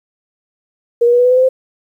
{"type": "tone with pitch steps", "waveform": "sine", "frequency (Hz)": [472.5, 479.1, 485.8, 492.6, 499.4, 506.4, 513.5, 520.7], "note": ["A#4", "A#4", "B4", "B4", "B4", "B4", "C5", "C5"], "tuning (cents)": [23, 47, -29, -5, 19, 43, -33, -8], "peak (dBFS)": -7, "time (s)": [1.01, 1.49], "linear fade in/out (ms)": 10, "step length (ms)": 60, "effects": ["8-bit"]}